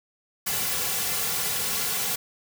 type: noise with comb filter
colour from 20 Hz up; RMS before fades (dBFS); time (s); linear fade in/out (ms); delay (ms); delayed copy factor
white; -27; 0.46-2.16; 10; 3.2; -1
effects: none